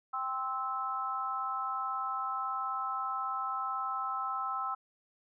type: chord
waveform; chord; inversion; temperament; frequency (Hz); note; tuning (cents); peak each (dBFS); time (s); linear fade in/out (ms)
sine; C major; second; just; 784.9 / 1046.5 / 1308.1; G5 / C6 / E6; +2 / 0 / -14; -39 / -38 / -34; 0.13-4.75; 10
effects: none